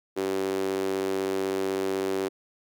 sawtooth tone with high-pass filter, 96 Hz, G2, 36 cents flat, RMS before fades -28 dBFS, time 0.16-2.29 s, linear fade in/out 20 ms, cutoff 360 Hz, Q 4.5, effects none

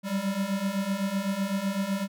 square beating tone pair, 191.2 / 199.1 Hz, G3 / G3, -43 / +27 cents, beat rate 7.9 Hz, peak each -32 / -29 dBFS, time 0.03-2.08 s, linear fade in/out 50 ms, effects none

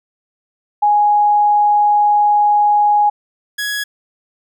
sine / sawtooth tone pair in turn, 830.6 / 1671.8 Hz, G#5 / G#6, 0 / +11 cents, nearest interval octave, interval 1211 cents, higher second, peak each -9 / -15 dBFS, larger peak first, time 0.82-3.1 / 3.58-3.84 s, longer first, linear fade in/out 10 ms, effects none

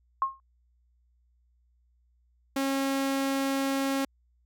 sine tone with exponential decay, 1074 Hz, C6, 45 cents sharp, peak -19 dBFS, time 0.22-0.4 s, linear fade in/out 1 ms, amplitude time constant 37 ms
sawtooth tone, 272.2 Hz, C#4, 31 cents flat, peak -22 dBFS, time 2.56-4.05 s, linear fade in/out 5 ms
effects added 60 Hz sine -64 dBFS peak until 4.45 s

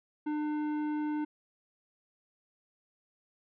sine tone with tanh clipping, 300.9 Hz, D4, 42 cents sharp, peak -32 dBFS, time 0.26-1.25 s, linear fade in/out 10 ms, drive 12 dB, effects none

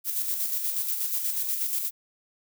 violet noise with tremolo, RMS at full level -27 dBFS, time 0.04-1.91 s, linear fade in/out 50 ms, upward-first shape square, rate 8.3 Hz, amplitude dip 40%, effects none

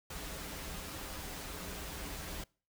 pink noise with comb filter, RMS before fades -43 dBFS, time 0.1-2.44 s, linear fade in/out 5 ms, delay 8.5 ms, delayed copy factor -0.55, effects noise-tail reverb RT60 0.4 s tail -25 dB re dry

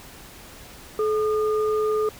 sine tone pair together, 430 / 1216.2 Hz, A4 / D#6, -40 / -40 cents, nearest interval octave + tritone, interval 1800 cents, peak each -20 / -29 dBFS, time 0.99-2.09 s, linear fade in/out 2 ms, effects pink hiss -44 dBFS RMS until 2.19 s

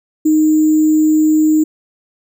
sine tone with sample-and-hold, 309.7 Hz, D#4, 8 cents flat, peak -8 dBFS, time 0.25-1.64 s, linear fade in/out 10 ms, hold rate 7350 Hz, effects none

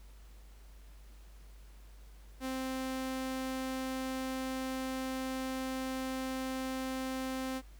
sawtooth tone, 261.6 Hz, C4, in tune, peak -31 dBFS, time 2.4-7.62 s, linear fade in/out 50 ms, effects added 50 Hz sine -51 dBFS peak until 7.79 s + pink hiss -64 dBFS RMS until 7.79 s

